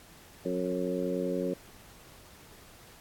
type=harmonic tone with a mistuned harmonic; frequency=90.6 Hz; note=F#2; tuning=36 cents flat; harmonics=2 / 3 / 4 / 5 / 6; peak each=-35 / -35 / -35 / -35 / -35 dBFS; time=0.45-1.54 s; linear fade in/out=5 ms; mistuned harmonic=6; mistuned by=+17 cents; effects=pink hiss -54 dBFS RMS until 3 s + AAC 64 kbps